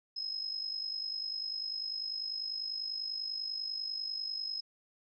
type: tone with amplitude modulation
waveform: sine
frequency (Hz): 5130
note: E8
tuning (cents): -48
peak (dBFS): -32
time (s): 0.16-4.61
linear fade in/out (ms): 10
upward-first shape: sine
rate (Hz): 50.1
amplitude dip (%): 65
effects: none